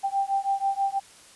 sine beating tone pair, 784 / 790.2 Hz, G5 / G5, 0 / +14 cents, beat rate 6.2 Hz, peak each -26 dBFS, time 0.03-1 s, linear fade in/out 20 ms, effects white hiss -51 dBFS RMS until 1.35 s + resampled to 24000 Hz

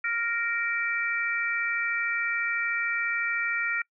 harmonic tone, 466.2 Hz, A#4, in tune, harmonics 3 / 4 / 5, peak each -30 / -30 / -30 dBFS, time 0.04-3.82 s, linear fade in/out 5 ms, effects noise-tail reverb RT60 0.1 s tail -26 dB re dry

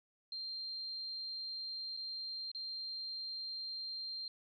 sine tone with dropouts, 4175 Hz, C8, 5 cents flat, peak -40 dBFS, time 0.32-4.28 s, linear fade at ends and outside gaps 2 ms, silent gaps 1.967-1.972 / 2.516-2.548 s, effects none

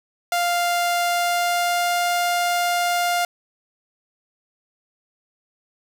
sawtooth tone with pitch glide, 698.5 to 702.5 Hz, F5 to F5, 0 to +10 cents, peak -15 dBFS, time 0.32-3.25 s, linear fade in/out 2 ms, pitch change +10 cents, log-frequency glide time 1.05-2.05 s, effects 7-bit

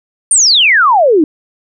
sine exponential sweep, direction down, 9460 to 287.5 Hz, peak -5 dBFS, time 0.31-1.24 s, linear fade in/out 2 ms, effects none

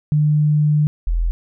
sine tone pair in turn, 150.1 / 42.12 Hz, D3 / E1, +38 / +38 cents, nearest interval octave + minor seventh, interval 2200 cents, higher first, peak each -12 / -15 dBFS, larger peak first, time 0.12-0.87 / 1.07-1.31 s, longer first, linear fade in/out 0 ms, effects none

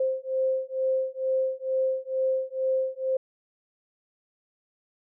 sine beating tone pair, 523.3 / 525.5 Hz, C5 / C5, 0 / +7 cents, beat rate 2.2 Hz, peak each -27 dBFS, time 0-3.17 s, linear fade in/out 5 ms, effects none

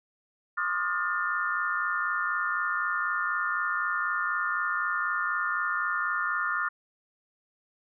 sine tone cluster, 1062 / 1175 / 1239 / 1422 / 1790 Hz, C6 / D6 / D#6 / F6 / A6, +25 / +1 / -8 / +31 / +29 cents, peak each -38 / -37 / -32 / -29 / -33 dBFS, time 0.57-6.69 s, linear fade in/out 10 ms, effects none

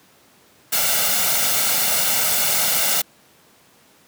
white noise with comb filter, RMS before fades -19 dBFS, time 0.72-3.02 s, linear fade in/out 10 ms, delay 1.4 ms, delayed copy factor +0.6, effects pink hiss -53 dBFS RMS until 4.07 s + high-pass 150 Hz 12 dB/octave

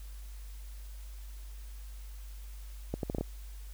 accelerating click train, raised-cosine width 2 ms, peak -19 dBFS, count 6, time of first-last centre 2.94-3.21 s, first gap 92 ms, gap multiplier 0.73, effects added 50 Hz sine -42 dBFS peak until 3.73 s + white hiss -58 dBFS RMS until 3.73 s

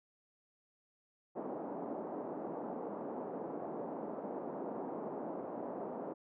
pink band-pass noise, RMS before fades -42 dBFS, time 1.35-6.14 s, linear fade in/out 20 ms, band 230 to 860 Hz, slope 24 dB/octave, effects none

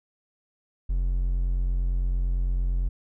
triangle tone, 44.44 Hz, F1, 31 cents sharp, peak -20 dBFS, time 0.89-2.89 s, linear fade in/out 10 ms, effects none

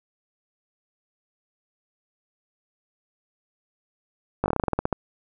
slowing click train, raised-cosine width 1 ms, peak -8 dBFS, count 13, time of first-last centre 4.44-4.927 s, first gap 19 ms, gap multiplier 1.13, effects none

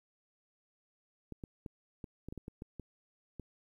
clicks, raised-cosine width 3 ms, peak -30 dBFS, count 11, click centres 1.323 / 1.438 / 1.662 / 2.042 / 2.286 / 2.325 / 2.377 / 2.481 / 2.621 / 2.797 / 3.397 s, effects 11-bit

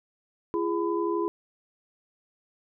sine tone cluster, 340.7 / 412.4 / 1005 Hz, F4 / G#4 / B5, -43 / -12 / +30 cents, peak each -27 / -29 / -32 dBFS, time 0.54-1.28 s, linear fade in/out 0 ms, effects none

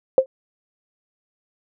sine tone with exponential decay, 526 Hz, C5, 9 cents sharp, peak -5 dBFS, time 0.18-0.26 s, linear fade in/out 1 ms, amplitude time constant 17 ms, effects none

